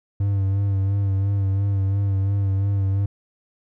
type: tone with vibrato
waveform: triangle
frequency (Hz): 98.4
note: G2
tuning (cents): +7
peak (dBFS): -16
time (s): 0.2-3.06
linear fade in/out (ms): 5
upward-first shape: sine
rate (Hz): 2.9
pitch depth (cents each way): 36
effects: none